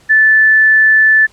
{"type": "tone", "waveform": "sine", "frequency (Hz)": 1751, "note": "A6", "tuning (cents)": -9, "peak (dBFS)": -5, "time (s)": [0.09, 1.27], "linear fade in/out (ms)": 20, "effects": ["pink hiss -47 dBFS RMS until 1.32 s", "low-pass 9000 Hz 12 dB/octave"]}